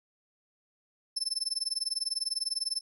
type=tone with tremolo; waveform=35% pulse; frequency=5274 Hz; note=E8; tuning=in tune; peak=-24 dBFS; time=1.16-2.81 s; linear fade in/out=10 ms; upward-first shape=sine; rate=20 Hz; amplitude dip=100%; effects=none